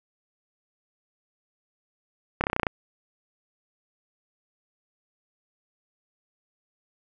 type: slowing click train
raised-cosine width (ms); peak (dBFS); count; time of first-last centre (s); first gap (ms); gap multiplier
0.5; -8; 9; 2.41-2.668; 29; 1.03
effects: none